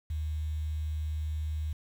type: tone with quantisation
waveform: sine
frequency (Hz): 77.1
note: D#2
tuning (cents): -15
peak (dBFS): -30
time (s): 0.1-1.73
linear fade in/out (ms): 5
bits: 9
effects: none